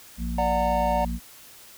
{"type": "harmonic tone", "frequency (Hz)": 58.3, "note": "A#1", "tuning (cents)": 1, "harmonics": [1, 3, 4], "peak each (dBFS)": [-28, -33, -33], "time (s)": [0.17, 1.2], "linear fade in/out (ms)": 50}
{"type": "chord", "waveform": "triangle", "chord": "D augmented", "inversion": "none", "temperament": "just", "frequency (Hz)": [587.3, 734.2, 917.7], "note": ["D5", "F#5", "A#5"], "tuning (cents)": [0, -14, -27], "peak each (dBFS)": -24, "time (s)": [0.38, 1.05], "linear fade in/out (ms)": 5}
{"effects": ["white hiss -48 dBFS RMS until 1.77 s"]}